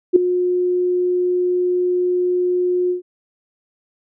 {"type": "tone with ADSR envelope", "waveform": "sine", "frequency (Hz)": 359.6, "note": "F#4", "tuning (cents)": -49, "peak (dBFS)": -3, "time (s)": [0.13, 3.02], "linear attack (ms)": 30, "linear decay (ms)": 5, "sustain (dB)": -12, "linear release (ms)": 120, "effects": []}